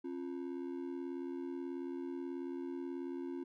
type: ring-modulated tone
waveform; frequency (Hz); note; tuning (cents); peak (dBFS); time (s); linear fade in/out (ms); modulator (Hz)
triangle; 310; D#4; -6; -34; 0.04-3.44; 10; 39.2
effects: none